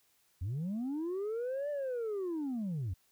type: linear two-way sweep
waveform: sine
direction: up then down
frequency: 80.4 to 593 to 80.4 Hz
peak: -31 dBFS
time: 0.41-2.94 s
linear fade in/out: 10 ms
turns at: 1.7 s
effects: tanh soft clip ceiling -32 dBFS + white hiss -71 dBFS RMS until 3.11 s